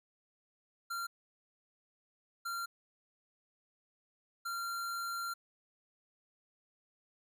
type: tone bursts at uneven times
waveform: square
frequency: 1379 Hz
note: F6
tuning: 22 cents flat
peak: -37 dBFS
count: 3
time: 0.9-1.07 / 2.45-2.66 / 4.45-5.34 s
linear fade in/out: 10 ms
effects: none